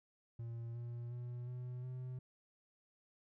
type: tone with pitch steps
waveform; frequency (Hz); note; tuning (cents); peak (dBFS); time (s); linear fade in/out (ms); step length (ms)
triangle; 116.54 / 119.13 / 121.77 / 124.47 / 127.23; A#2 / A#2 / B2 / B2 / C3; 0 / +38 / -24 / +14 / -48; -40; 0.39-2.19; 5; 360
effects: none